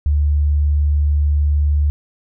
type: tone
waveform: sine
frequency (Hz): 73.42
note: D2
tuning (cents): 0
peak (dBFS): -12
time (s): 0.06-1.9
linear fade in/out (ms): 0
effects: none